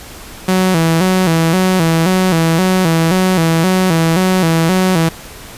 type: tone with vibrato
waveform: sawtooth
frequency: 174.61 Hz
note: F3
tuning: in tune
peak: -6 dBFS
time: 0.48-5.09 s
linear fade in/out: 5 ms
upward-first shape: square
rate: 1.9 Hz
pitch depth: 110 cents each way
effects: pink hiss -33 dBFS RMS until 5.57 s + resampled to 32000 Hz